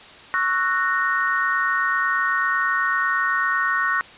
sine chord, F# dominant seventh, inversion second, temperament just, 1110 / 1332 / 1480 / 1850 Hz, C#6 / E6 / F#6 / A#6, +2 / +18 / 0 / -14 cents, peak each -24 / -28 / -23 / -23 dBFS, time 0.34-4.01 s, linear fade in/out 0 ms, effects white hiss -43 dBFS RMS until 4.17 s + resampled to 8000 Hz

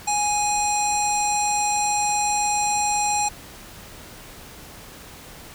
square tone with low-pass filter, 830.6 Hz, G#5, in tune, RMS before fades -22 dBFS, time 0.07-3.29 s, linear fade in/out 10 ms, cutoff 7700 Hz, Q 6.5, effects pink hiss -42 dBFS RMS until 5.54 s

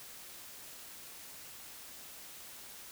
silence, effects white hiss -50 dBFS RMS until 2.91 s

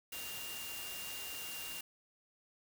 sine tone in noise, 2794 Hz, F7, in tune, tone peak -46 dBFS, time 0.12-1.81 s, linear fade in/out 5 ms, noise white, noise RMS -45 dBFS, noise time 0.12-1.81 s, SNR -4 dB, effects none

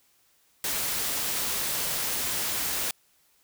white noise, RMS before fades -29 dBFS, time 0.64-2.91 s, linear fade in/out 2 ms, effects white hiss -65 dBFS RMS until 3.43 s

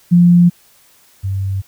sine tone pair in turn, 174.61 / 96.82 Hz, F3 / G2, 0 / -21 cents, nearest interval minor seventh, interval 1021 cents, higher first, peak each -5 / -16 dBFS, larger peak first, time 0.11-0.5 / 1.23-1.62 s, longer neither, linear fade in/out 20 ms, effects white hiss -50 dBFS RMS until 1.67 s

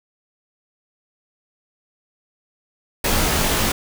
pink noise with comb filter, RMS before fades -19 dBFS, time 3.04-3.72 s, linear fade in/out 5 ms, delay 20 ms, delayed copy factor -0.6, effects none

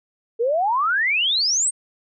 sine exponential sweep, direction up, 443 to 8690 Hz, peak -17 dBFS, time 0.39-1.71 s, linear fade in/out 20 ms, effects none

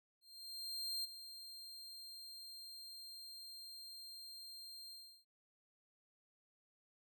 40% pulse tone with ADSR envelope, 4186 Hz, C8, in tune, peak -37 dBFS, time 0.21-5.25 s, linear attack 830 ms, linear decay 18 ms, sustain -12 dB, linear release 340 ms, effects none

